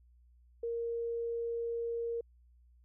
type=tone; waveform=sine; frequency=466.2 Hz; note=A#4; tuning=in tune; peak=-33 dBFS; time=0.63-2.21 s; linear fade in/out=5 ms; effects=added 60 Hz sine -60 dBFS peak until 2.84 s